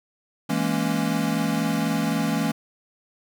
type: chord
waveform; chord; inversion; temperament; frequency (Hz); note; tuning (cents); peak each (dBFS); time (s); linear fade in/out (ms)
square; A# half-diminished seventh; second; equal with one note detuned; 164.81 / 209.2 / 233.1 / 277.2; E3 / G#3 / A#3 / C#4; 0 / +13 / 0 / 0; -28; 0.49-2.52; 10
effects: 9-bit